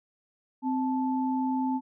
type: tone pair together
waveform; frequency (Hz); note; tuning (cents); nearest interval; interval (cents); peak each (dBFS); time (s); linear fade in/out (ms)
sine; 260 / 874.5; C4 / A5; -11 / -11; octave + major sixth; 2100; -26 / -31; 0.62-1.81; 50
effects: none